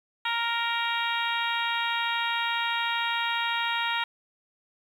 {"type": "harmonic tone with a mistuned harmonic", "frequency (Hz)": 466.2, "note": "A#4", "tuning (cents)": 0, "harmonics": [2, 3, 4, 5, 6, 7, 8], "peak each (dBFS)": [-30, -32, -33, -34, -35, -35, -36], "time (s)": [0.25, 4.04], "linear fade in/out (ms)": 5, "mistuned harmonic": 8, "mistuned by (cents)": 18, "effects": ["9-bit"]}